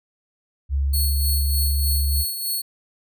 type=tone; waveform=sine; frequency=69.3 Hz; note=C#2; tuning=in tune; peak=-18 dBFS; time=0.69-2.25 s; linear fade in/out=50 ms
type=tone with tremolo; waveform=5% pulse; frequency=4368 Hz; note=C#8; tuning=26 cents flat; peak=-15 dBFS; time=0.93-2.62 s; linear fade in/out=10 ms; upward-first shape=sine; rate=3.3 Hz; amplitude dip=50%
effects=none